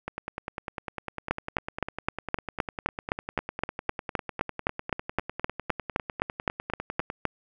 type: two click trains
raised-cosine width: 0.5 ms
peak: -17 / -9 dBFS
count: 71 / 24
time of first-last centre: 0.08-7.101 / 1.31-7.253 s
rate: 9.97 / 3.87 Hz
effects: none